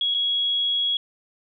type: tone with dropouts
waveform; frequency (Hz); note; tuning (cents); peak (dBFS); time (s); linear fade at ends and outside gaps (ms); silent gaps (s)
sine; 3327; G#7; +2; -20; 0.01-0.97; 2; 0.142-0.146
effects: none